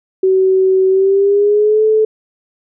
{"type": "tone with pitch glide", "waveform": "sine", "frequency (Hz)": [378.3, 434.6], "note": ["F#4", "A4"], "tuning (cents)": [38, -21], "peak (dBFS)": -8, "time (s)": [0.23, 2.05], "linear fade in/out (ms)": 5, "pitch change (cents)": 241, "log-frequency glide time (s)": [0.89, 1.84], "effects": []}